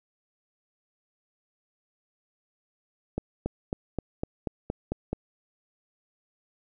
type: accelerating click train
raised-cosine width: 2 ms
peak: -15 dBFS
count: 9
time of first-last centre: 3.18-5.13 s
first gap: 280 ms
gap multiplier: 0.96
effects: none